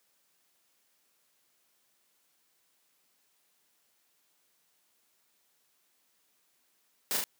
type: noise with echo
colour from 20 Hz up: white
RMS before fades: -31 dBFS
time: 7.11-7.17 s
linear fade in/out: 0 ms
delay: 35 ms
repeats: 2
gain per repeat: -2 dB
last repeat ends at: 7.24 s
effects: white hiss -72 dBFS RMS until 7.39 s + high-pass 150 Hz 12 dB/octave